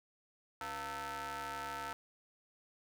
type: ring-modulated tone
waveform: sawtooth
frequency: 208.4 Hz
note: G#3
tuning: 6 cents sharp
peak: -33 dBFS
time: 0.61-1.93 s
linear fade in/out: 0 ms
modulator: 1110 Hz
effects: none